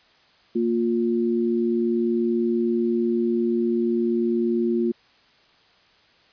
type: tone pair together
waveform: sine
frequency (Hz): 232.1 / 352.5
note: A#3 / F4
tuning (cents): -7 / +16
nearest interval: perfect fifth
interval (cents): 723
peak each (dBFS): -22 / -22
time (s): 0.55-4.92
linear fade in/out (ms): 10
effects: white hiss -57 dBFS RMS until 6.32 s + resampled to 11025 Hz